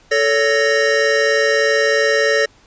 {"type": "tone cluster", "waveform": "square", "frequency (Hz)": [440.9, 564, 1850], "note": ["A4", "C#5", "A#6"], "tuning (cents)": [4, 30, -14], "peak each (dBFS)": -18, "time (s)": [0.11, 2.46], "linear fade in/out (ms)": 10, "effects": ["pink hiss -51 dBFS RMS until 2.66 s", "resampled to 16000 Hz"]}